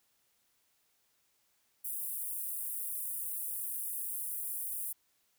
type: high-pass noise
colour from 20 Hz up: pink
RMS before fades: -38 dBFS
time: 1.84-4.93 s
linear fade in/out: 10 ms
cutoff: 9500 Hz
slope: 48 dB/octave
effects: white hiss -74 dBFS RMS until 5.38 s